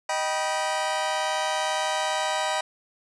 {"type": "chord", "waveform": "sawtooth", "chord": "Eb augmented", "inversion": "none", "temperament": "just", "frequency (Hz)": [622.3, 777.8, 972.3], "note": ["Eb5", "G5", "B5"], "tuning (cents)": [0, -14, -27], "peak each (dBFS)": -25, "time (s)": [0.09, 2.61], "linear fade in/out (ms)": 5, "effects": ["resampled to 22050 Hz", "9-bit"]}